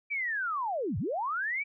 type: linear two-way sweep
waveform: sine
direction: down then up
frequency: 2349 to 77.78 to 2349 Hz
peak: -29 dBFS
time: 0.1-1.64 s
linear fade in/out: 20 ms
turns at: 0.98 s
effects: none